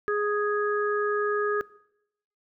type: harmonic tone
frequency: 415.3 Hz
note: G#4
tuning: in tune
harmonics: 1 / 3 / 4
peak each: -25 / -30 / -31 dBFS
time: 0.08-1.61 s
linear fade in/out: 0 ms
effects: noise-tail reverb RT60 0.8 s tail -21 dB re dry